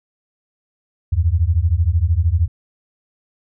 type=beating tone pair; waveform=sine; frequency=77.78 / 90.78 Hz; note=D#2 / F#2; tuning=0 / -32 cents; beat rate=13 Hz; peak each=-16 dBFS; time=1.12-2.48 s; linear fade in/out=10 ms; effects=none